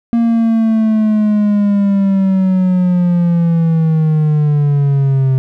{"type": "linear sweep", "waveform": "triangle", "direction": "down", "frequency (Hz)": [233.7, 130.81], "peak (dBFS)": -7, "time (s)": [0.13, 5.38], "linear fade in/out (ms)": 0, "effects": []}